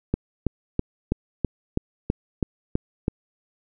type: click train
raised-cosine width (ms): 3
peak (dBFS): -8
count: 10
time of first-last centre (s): 0.14-3.081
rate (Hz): 3.06
effects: none